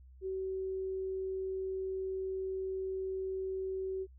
sine tone, 379.8 Hz, F#4, 45 cents sharp, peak -34 dBFS, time 0.21-4.07 s, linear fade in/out 50 ms, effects added 64 Hz sine -53 dBFS peak until 4.18 s

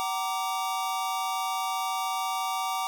square chord, Gb augmented, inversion none, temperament equal with one note detuned, 758.2 / 932.3 / 1174.7 Hz, Gb5 / Bb5 / D6, +42 / 0 / 0 cents, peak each -32 / -34 / -33 dBFS, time 0-2.87 s, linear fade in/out 0 ms, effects none

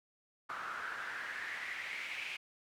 pink noise with band-pass filter sweep, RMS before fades -42 dBFS, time 0.49-2.37 s, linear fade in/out 10 ms, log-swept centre 1300 to 2500 Hz, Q 5.1, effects none

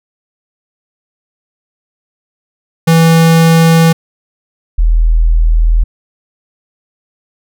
square / sine tone pair in turn, 164.3 / 40.65 Hz, E3 / E1, -5 / -23 cents, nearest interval 2 octaves, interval 2418 cents, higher first, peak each -5 dBFS, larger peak neither, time 2.87-3.93 / 4.78-5.84 s, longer neither, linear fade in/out 10 ms, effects none

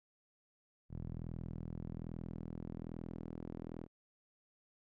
sawtooth tone with band-pass filter sweep, 41.2 Hz, E1, in tune, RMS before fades -45 dBFS, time 0.89-3.88 s, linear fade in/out 50 ms, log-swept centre 140 to 290 Hz, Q 1.2, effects none

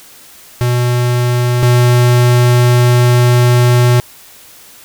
square tone pair in turn, 122.4 / 122.4 Hz, B2 / B2, -15 / -15 cents, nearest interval unison, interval 0 cents, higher neither, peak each -11 / -7 dBFS, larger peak second, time 0.61-1.63 / 1.63-4 s, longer second, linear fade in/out 0 ms, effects white hiss -39 dBFS RMS until 4.84 s

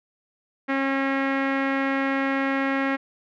sawtooth tone with low-pass filter, 271.6 Hz, C#4, 35 cents flat, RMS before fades -24 dBFS, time 0.68-2.97 s, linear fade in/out 20 ms, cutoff 2000 Hz, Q 3, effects none

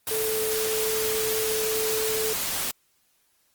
sine tone in noise, 437.9 Hz, A4, 8 cents flat, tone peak -26 dBFS, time 0.11-2.33 s, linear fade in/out 2 ms, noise white, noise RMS -28 dBFS, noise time 0.07-2.71 s, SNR -1 dB, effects white hiss -67 dBFS RMS until 3.54 s + Opus 24 kbps

